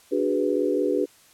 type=chord; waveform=sine; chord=G# half-diminished seventh; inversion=second; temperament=equal; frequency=293.7 / 370 / 415.3 / 493.9 Hz; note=D4 / F#4 / G#4 / B4; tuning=0 / 0 / 0 / 0 cents; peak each=-26 dBFS; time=0.11-1.06 s; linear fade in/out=20 ms; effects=white hiss -55 dBFS RMS until 1.33 s + low-pass 12000 Hz 12 dB/octave